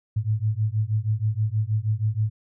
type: beating tone pair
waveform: sine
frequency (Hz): 105 / 111.3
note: G#2 / A2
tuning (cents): +19 / +20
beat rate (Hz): 6.3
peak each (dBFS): -24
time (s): 0.16-2.3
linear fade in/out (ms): 10
effects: none